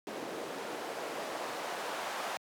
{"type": "noise with band-pass filter sweep", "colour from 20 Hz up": "white", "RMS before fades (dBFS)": -39, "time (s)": [0.07, 2.37], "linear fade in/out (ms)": 0, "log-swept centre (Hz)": [370, 840], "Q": 1.2, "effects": ["high-pass 150 Hz 12 dB/octave"]}